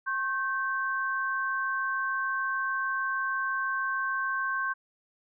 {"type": "tone pair together", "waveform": "sine", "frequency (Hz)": [1080, 1553.5], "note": ["C#6", "G6"], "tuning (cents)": [-45, -16], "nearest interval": "tritone", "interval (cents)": 629, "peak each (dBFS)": [-31, -29], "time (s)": [0.06, 4.74], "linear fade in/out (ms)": 20, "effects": []}